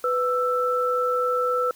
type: tone pair together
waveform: sine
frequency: 497.4 / 1326 Hz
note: B4 / E6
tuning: +12 / +10 cents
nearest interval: octave + perfect fourth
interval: 1698 cents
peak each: -23 / -23 dBFS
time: 0.04-1.71 s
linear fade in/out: 2 ms
effects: white hiss -52 dBFS RMS until 1.75 s